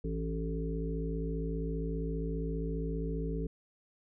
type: harmonic tone with a mistuned harmonic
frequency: 55 Hz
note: A1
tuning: in tune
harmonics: 1 / 3 / 5 / 7 / 8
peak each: -35 / -37 / -41 / -45 / -40 dBFS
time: 0.04-3.47 s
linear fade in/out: 5 ms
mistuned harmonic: 5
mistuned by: +17 cents
effects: none